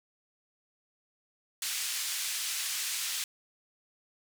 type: band-pass noise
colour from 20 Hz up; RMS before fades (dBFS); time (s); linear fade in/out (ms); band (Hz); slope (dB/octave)
white; -34; 1.62-3.24; 2; 2000 to 9200; 12
effects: none